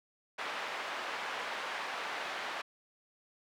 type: band-pass noise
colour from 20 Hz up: pink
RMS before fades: -39 dBFS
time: 0.38-2.62 s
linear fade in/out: 10 ms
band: 790 to 2600 Hz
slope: 12 dB/octave
effects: none